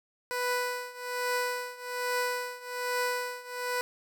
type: tone with tremolo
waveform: 15% pulse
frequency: 494.5 Hz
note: B4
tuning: 2 cents sharp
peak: -20 dBFS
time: 0.31-3.81 s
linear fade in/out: 0 ms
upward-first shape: triangle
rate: 1.2 Hz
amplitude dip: 90%
effects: none